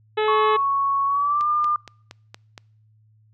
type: harmonic tone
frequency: 429.6 Hz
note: A4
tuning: 41 cents flat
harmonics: 1 / 2 / 3 / 4 / 5 / 6 / 7 / 8 / 9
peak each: -20 / -26 / -30 / -32 / -34 / -36 / -37 / -38 / -39 dBFS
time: 0.17-0.57 s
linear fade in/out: 10 ms
type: tone with pitch glide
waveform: sine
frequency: 1108.7 to 1202.1 Hz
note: C#6 to D6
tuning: 0 to +40 cents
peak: -18 dBFS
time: 0.28-1.76 s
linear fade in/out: 2 ms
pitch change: +140 cents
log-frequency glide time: 1.06-1.48 s
type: click train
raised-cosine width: 0.2 ms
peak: -20 dBFS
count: 6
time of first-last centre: 1.41-2.578 s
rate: 4.28 Hz
effects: noise-tail reverb RT60 0.7 s tail -26 dB re dry + added 108 Hz sine -54 dBFS peak until 3.33 s